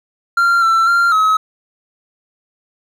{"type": "tone with pitch steps", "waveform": "triangle", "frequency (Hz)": [1384, 1340, 1386, 1280], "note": ["F6", "E6", "F6", "D#6"], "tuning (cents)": [-16, 28, -14, 49], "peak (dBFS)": -8, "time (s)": [0.37, 1.37], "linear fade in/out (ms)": 5, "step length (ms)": 250, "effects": []}